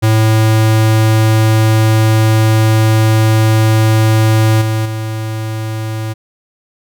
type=tone with level steps; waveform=square; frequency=110 Hz; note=A2; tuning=in tune; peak=-8 / -13 / -18 dBFS; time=0.02-6.14 s; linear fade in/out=20 ms; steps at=4.61 / 4.85 s; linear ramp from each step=10 ms; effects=none